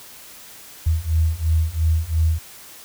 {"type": "beating tone pair", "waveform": "sine", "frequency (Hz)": [78.9, 81.8], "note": ["D#2", "E2"], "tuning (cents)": [25, -13], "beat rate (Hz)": 2.9, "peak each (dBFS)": [-20, -19], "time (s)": [0.86, 2.39], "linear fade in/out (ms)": 10, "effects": ["white hiss -42 dBFS RMS until 2.84 s"]}